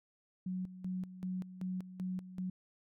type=tone with tremolo; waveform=sine; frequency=184.4 Hz; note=F#3; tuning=6 cents flat; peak=-35 dBFS; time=0.46-2.5 s; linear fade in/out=5 ms; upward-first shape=square; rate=2.6 Hz; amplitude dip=75%; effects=none